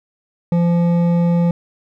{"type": "tone with hard clipping", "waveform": "sine", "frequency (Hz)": 171.9, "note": "F3", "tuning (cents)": -27, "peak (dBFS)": -14, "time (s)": [0.52, 1.51], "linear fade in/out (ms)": 2, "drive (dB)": 9, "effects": []}